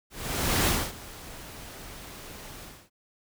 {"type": "noise with ADSR envelope", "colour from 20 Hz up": "pink", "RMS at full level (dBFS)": -23, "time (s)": [0.1, 2.9], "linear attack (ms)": 560, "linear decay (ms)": 260, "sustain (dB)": -20, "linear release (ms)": 280, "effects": []}